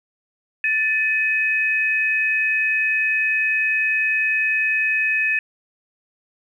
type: tone pair together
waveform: sine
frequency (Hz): 1760 / 2530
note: A6 / D#7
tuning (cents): 0 / +28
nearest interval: tritone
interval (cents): 628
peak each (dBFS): -21 / -19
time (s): 0.64-5.39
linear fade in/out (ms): 2
effects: 9-bit